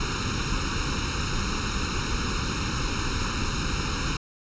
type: noise with comb filter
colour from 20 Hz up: pink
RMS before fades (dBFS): -27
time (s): 0-4.17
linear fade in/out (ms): 5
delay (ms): 0.75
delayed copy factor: +0.95
effects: resampled to 16000 Hz